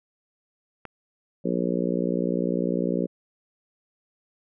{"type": "click", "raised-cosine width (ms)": 0.5, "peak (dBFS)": -22, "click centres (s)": 0.853}
{"type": "harmonic tone", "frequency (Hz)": 60, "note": "B1", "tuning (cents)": -49, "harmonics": [3, 4, 5, 6, 7, 8, 9], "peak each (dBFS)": [-28, -29, -30, -31, -31, -32, -33], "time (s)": [1.44, 3.07], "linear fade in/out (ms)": 20}
{"effects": []}